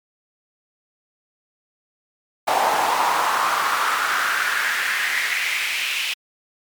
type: noise with high-pass filter sweep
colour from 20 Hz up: brown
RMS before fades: -21 dBFS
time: 2.47-6.14 s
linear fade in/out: 10 ms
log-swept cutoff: 770 to 2700 Hz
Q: 3.6
effects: MP3 96 kbps